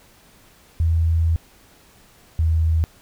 sine tone pair in turn, 82.1 / 80.69 Hz, E2 / E2, -6 / -36 cents, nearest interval unison, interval 30 cents, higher first, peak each -15 dBFS, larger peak neither, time 0.8-1.36 / 2.39-2.84 s, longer first, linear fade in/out 0 ms, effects pink hiss -52 dBFS RMS until 3.01 s

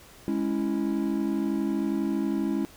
triangle chord, C# minor, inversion second, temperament equal, 207.7 / 277.2 / 329.6 Hz, G#3 / C#4 / E4, 0 / 0 / 0 cents, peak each -27 dBFS, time 0.28-2.65 s, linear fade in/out 0 ms, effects pink hiss -51 dBFS RMS until 2.76 s

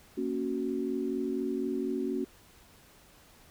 sine chord, F# major, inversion first, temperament equal, 233.1 / 277.2 / 370 Hz, A#3 / C#4 / F#4, 0 / 0 / 0 cents, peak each -35 / -33 / -33 dBFS, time 0.17-2.25 s, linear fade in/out 10 ms, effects pink hiss -58 dBFS RMS until 3.5 s

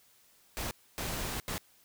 pink noise bursts at uneven times, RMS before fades -36 dBFS, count 3, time 0.57-0.71 / 0.98-1.4 / 1.48-1.58 s, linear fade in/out 0 ms, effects white hiss -64 dBFS RMS until 1.84 s

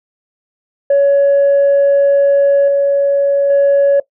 sine tone with level steps, 561 Hz, C#5, 21 cents sharp, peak -5 / -8 / -5 dBFS, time 0.9-4 s, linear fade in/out 5 ms, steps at 2.68 / 3.5 s, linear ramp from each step 2 ms, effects noise-tail reverb RT60 0.1 s tail -18 dB re dry + tanh soft clip ceiling -5 dBFS

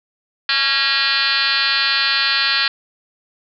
sine tone with frequency modulation, 2958 Hz, F#7, 1 cent flat, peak -14 dBFS, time 0.49-2.68 s, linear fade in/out 2 ms, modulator 263 Hz, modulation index 6.2, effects none

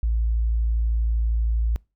sine tone, 56.3 Hz, A1, 40 cents sharp, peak -18 dBFS, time 0.03-1.76 s, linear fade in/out 0 ms, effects noise-tail reverb RT60 0.3 s tail -26 dB re dry + tanh soft clip ceiling -14 dBFS

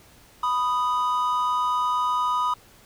triangle tone pair together, 990 / 1241.6 Hz, B5 / D#6, +4 / -4 cents, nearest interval major third, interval 392 cents, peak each -22 dBFS, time 0.43-2.54 s, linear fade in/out 5 ms, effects pink hiss -53 dBFS RMS until 2.85 s

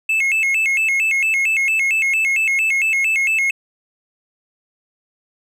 triangle tone with vibrato, 2385 Hz, D7, 26 cents sharp, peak -13 dBFS, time 0.09-3.51 s, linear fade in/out 5 ms, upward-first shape square, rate 4.4 Hz, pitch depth 170 cents each way, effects none

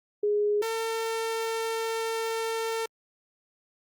sine / sawtooth tone pair in turn, 415.3 / 451.2 Hz, G#4 / A4, 0 / +44 cents, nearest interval minor second, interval 144 cents, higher second, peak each -22 / -24 dBFS, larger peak first, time 0.23-0.62 / 0.62-2.86 s, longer second, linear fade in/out 5 ms, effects Opus 24 kbps

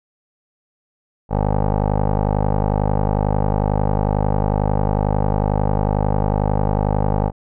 15% pulse tone with low-pass filter, 51.1 Hz, G#1, 27 cents flat, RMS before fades -18 dBFS, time 1.29-7.32 s, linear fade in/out 50 ms, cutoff 790 Hz, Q 3, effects none

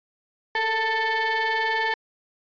35% pulse ring-modulated tone, 440 Hz, A4, in tune, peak -17 dBFS, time 0.55-1.94 s, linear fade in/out 2 ms, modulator 1330 Hz, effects resampled to 11025 Hz

